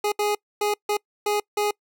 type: tone bursts at uneven times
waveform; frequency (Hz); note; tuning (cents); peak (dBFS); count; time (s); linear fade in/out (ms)
25% pulse; 415.3; G#4; 0; -17; 6; 0.04-0.12 / 0.19-0.35 / 0.61-0.74 / 0.89-0.97 / 1.26-1.4 / 1.57-1.71; 5
effects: noise-tail reverb RT60 0.1 s tail -26 dB re dry